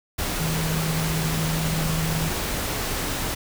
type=tone in noise; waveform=sine; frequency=160 Hz; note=D#3; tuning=49 cents sharp; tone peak=-24 dBFS; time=0.39-2.29 s; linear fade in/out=10 ms; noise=pink; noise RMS=-27 dBFS; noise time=0.18-3.35 s; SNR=0 dB; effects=none